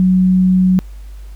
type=tone; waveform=sine; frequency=185 Hz; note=F#3; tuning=in tune; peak=-8 dBFS; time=0-0.79 s; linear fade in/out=0 ms; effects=added 50 Hz sine -29 dBFS peak until 1.35 s + pink hiss -50 dBFS RMS until 1.35 s